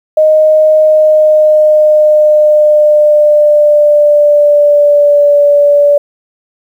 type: tone with pitch glide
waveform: sine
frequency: 620 to 578.5 Hz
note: D#5 to D5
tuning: -6 to -26 cents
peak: -3 dBFS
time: 0.17-5.98 s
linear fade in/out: 5 ms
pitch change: -120 cents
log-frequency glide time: 0.78-5.44 s
effects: 7-bit